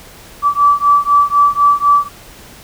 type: beating tone pair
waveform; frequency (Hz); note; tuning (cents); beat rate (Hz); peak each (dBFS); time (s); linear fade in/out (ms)
sine; 1154 / 1158; D6 / D6; -31 / -25; 4; -11; 0.42-2.09; 50
effects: pink hiss -38 dBFS RMS until 2.63 s